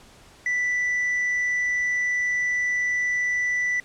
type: tone with tanh clipping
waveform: sine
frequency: 1975.5 Hz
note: B6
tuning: in tune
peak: -22 dBFS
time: 0.46-3.8 s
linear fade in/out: 2 ms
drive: 2 dB
effects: pink hiss -51 dBFS RMS until 3.84 s + low-pass 9000 Hz 12 dB/octave